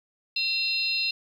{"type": "tone cluster", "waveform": "sine", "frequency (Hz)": [2717, 3682, 4146, 5040], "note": ["F7", "A#7", "C8", "D#8"], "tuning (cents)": [-48, -22, -17, 21], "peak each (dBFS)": [-28, -35, -27, -33], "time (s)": [0.36, 1.11], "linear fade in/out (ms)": 5, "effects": ["9-bit"]}